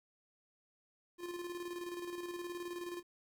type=tone with tremolo; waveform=square; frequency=350 Hz; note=F4; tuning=4 cents sharp; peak=-40 dBFS; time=1.18-3.03 s; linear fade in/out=50 ms; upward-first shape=square; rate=19 Hz; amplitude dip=45%; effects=12-bit